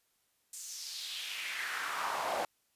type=noise with high-pass filter sweep; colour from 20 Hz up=brown; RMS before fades=-38 dBFS; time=0.53-2.45 s; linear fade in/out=2 ms; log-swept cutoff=7600 to 630 Hz; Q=2.8; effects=white hiss -75 dBFS RMS until 2.75 s + resampled to 32000 Hz